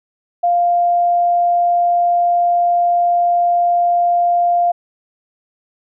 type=tone; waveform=sine; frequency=698.5 Hz; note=F5; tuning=in tune; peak=-11 dBFS; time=0.43-4.72 s; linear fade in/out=10 ms; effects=none